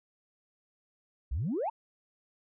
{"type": "exponential sweep", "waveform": "sine", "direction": "up", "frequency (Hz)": [54.3, 971], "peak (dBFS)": -28, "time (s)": [1.31, 1.7], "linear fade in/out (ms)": 10, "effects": ["tanh soft clip ceiling -25 dBFS"]}